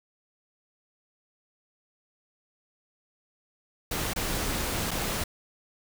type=noise with dropouts; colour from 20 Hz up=pink; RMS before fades=-30 dBFS; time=3.91-5.24 s; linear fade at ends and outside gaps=5 ms; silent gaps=4.135-4.16 / 4.909-4.913 s; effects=none